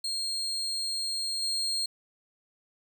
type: tone with level steps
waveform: 35% pulse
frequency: 4225 Hz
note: C8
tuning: 16 cents sharp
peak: -28 / -26 dBFS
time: 0.04-1.86 s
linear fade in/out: 5 ms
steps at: 1.42 s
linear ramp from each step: 5 ms
effects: none